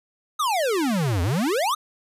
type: exponential two-way sweep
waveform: square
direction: down then up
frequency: 1300 to 81.8 to 1300 Hz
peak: -21 dBFS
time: 0.39-1.75 s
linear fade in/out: 10 ms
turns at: 1.22 s
effects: resampled to 32000 Hz